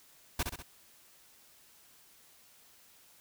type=noise with echo; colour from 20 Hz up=pink; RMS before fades=-31 dBFS; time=0.39-0.43 s; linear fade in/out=5 ms; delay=65 ms; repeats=3; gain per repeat=-5 dB; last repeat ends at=0.625 s; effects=white hiss -61 dBFS RMS until 3.2 s